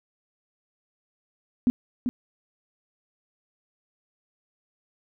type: tone with echo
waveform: sine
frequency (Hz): 246.9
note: B3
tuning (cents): 0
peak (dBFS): -16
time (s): 1.67-1.7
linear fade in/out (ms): 0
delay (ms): 390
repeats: 1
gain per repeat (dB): -6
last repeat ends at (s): 2.09
effects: none